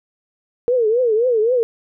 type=tone with vibrato; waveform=sine; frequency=466.2 Hz; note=A#4; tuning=in tune; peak=-13 dBFS; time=0.68-1.63 s; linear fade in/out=0 ms; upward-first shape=triangle; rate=3.8 Hz; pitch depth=190 cents each way; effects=none